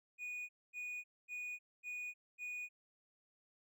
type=tone bursts; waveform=triangle; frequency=2465 Hz; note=D#7; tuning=17 cents flat; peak=-40 dBFS; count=5; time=0.18-2.69 s; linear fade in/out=50 ms; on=310 ms; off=240 ms; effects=none